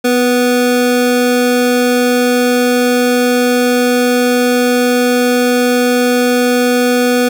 square tone pair together, 248.1 / 490.6 Hz, B3 / B4, +8 / -12 cents, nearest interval octave, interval 1180 cents, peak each -13 dBFS, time 0.04-7.29 s, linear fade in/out 10 ms, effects none

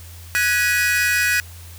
45% pulse chord, G# minor seventh, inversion third, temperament equal with one note detuned, 1480 / 1661.2 / 1934.9 / 2489 Hz, F#6 / G#6 / B6 / D#7, 0 / 0 / -36 / 0 cents, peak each -22 dBFS, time 0.35-1.4 s, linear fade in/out 0 ms, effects added 85 Hz sine -37 dBFS peak until 1.78 s + white hiss -44 dBFS RMS until 1.78 s

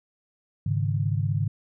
sine chord, Ab suspended fourth, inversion none, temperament equal, 103.83 / 138.59 / 155.56 Hz, Ab2 / Db3 / Eb3, 0 / 0 / 0 cents, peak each -25 / -27 / -29 dBFS, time 0.66-1.48 s, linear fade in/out 5 ms, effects none

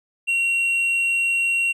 sine tone with hard clipping, 2743 Hz, F7, 32 cents flat, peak -19 dBFS, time 0.27-1.73 s, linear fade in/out 20 ms, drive 3 dB, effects resampled to 32000 Hz

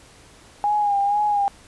sine tone with vibrato, 818 Hz, G#5, 26 cents flat, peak -17 dBFS, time 0.64-1.48 s, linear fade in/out 0 ms, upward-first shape sine, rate 2.1 Hz, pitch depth 43 cents each way, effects pink hiss -49 dBFS RMS until 1.67 s + resampled to 24000 Hz

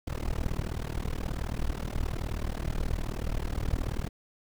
brown noise with amplitude modulation, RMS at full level -27 dBFS, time 0.07-4.09 s, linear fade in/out 5 ms, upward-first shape sine, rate 38.8 Hz, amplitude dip 100%, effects none

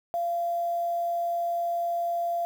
sine tone with quantisation, 688 Hz, F5, 26 cents flat, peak -25 dBFS, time 0.14-2.45 s, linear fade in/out 0 ms, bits 8, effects none

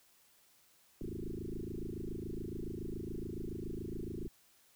sine tone with frequency modulation, 174.3 Hz, F3, 3 cents flat, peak -38 dBFS, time 1.01-4.28 s, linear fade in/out 2 ms, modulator 27.1 Hz, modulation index 8, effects white hiss -67 dBFS RMS until 4.75 s

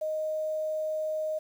sine tone with quantisation, 622.3 Hz, D#5, in tune, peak -28 dBFS, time 0.01-1.39 s, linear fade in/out 10 ms, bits 9, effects none

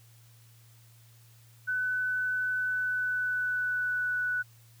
sine tone with pitch glide, 1502 to 1482.2 Hz, F#6 to F#6, +26 to +3 cents, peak -27 dBFS, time 1.67-4.43 s, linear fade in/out 20 ms, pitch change -23 cents, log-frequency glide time 2.61-4.13 s, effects added 115 Hz sine -55 dBFS peak until 4.8 s + white hiss -62 dBFS RMS until 4.8 s

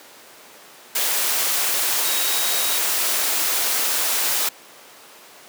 sine tone in noise, 3800 Hz, A#7, 33 cents sharp, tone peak -29 dBFS, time 2.05-2.79 s, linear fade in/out 5 ms, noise white, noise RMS -21 dBFS, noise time 0.95-4.49 s, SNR -11 dB, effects pink hiss -44 dBFS RMS until 5.48 s + high-pass 400 Hz 12 dB/octave

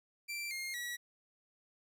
sawtooth tone with pitch steps, 2349 / 2129 / 1930.2 Hz, D7 / C7 / B6, 0 / +30 / -40 cents, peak -35 dBFS, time 0.28-0.97 s, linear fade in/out 20 ms, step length 230 ms, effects none

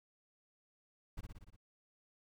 brown noise with echo, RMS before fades -42 dBFS, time 1.17-1.21 s, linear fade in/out 10 ms, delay 59 ms, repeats 6, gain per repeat -3 dB, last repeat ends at 1.564 s, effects none

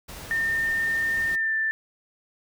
pink noise, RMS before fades -40 dBFS, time 0.08-1.36 s, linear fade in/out 10 ms
sine tone with pitch glide, 1813 to 1772.6 Hz, A#6 to A6, -49 to +12 cents, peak -22 dBFS, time 0.31-1.71 s, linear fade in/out 0 ms, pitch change -39 cents, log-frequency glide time 1.29-1.54 s
effects none

